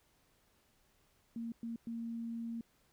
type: tone bursts at uneven times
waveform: sine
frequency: 230.9 Hz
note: A#3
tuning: 16 cents flat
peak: -38 dBFS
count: 3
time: 1.36-1.52 / 1.63-1.76 / 1.87-2.61 s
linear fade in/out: 2 ms
effects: pink hiss -72 dBFS RMS until 2.92 s